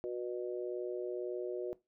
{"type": "harmonic tone", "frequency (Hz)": 121.9, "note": "B2", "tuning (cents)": -22, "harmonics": [3, 4, 5], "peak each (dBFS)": [-37, -42, -44], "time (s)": [0.04, 1.73], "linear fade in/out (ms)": 0, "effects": ["noise-tail reverb RT60 0.2 s tail -18 dB re dry"]}